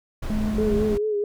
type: noise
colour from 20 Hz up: brown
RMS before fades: -28 dBFS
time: 0.22-0.98 s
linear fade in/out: 10 ms
type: tone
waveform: triangle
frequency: 213.8 Hz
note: A3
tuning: 49 cents flat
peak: -21 dBFS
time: 0.3-0.95 s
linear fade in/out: 2 ms
type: tone with vibrato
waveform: sine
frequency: 420 Hz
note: G#4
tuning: 19 cents sharp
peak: -21 dBFS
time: 0.58-1.24 s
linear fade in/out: 2 ms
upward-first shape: sine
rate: 4.6 Hz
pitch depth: 53 cents each way
effects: none